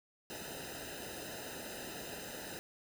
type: noise with comb filter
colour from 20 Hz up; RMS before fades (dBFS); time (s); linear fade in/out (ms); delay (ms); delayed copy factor
pink; -45; 0.3-2.59; 0; 0.89; -0.95
effects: none